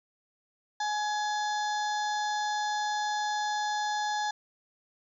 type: harmonic tone with a mistuned harmonic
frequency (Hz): 841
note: G#5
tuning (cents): +22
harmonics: 1 / 2 / 4 / 5 / 6 / 7 / 8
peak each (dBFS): -29 / -35 / -41 / -43 / -45 / -46 / -47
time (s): 0.8-4.31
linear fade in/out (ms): 5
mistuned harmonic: 4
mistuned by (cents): +85
effects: 11-bit